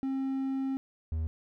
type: tone pair in turn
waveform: triangle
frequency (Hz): 267.7 / 79.86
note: C4 / D#2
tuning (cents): +40 / +46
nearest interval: octave + major sixth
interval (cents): 2094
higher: first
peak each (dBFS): -27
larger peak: neither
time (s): 0.03-0.77 / 1.12-1.27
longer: first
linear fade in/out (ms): 0
effects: none